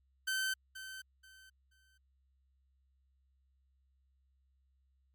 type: tone with echo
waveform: sawtooth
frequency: 1539 Hz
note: G6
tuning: 32 cents flat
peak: -29 dBFS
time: 0.27-0.54 s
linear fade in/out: 10 ms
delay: 480 ms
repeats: 3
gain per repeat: -12 dB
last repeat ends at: 1.98 s
effects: added 66 Hz sine -70 dBFS peak until 5.14 s + MP3 96 kbps